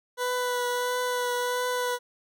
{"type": "tone with vibrato", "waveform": "20% pulse", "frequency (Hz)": 493.9, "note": "B4", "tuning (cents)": 0, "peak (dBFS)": -21, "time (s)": [0.17, 1.99], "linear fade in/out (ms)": 50, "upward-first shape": "triangle", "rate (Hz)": 1.5, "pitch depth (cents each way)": 18, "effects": []}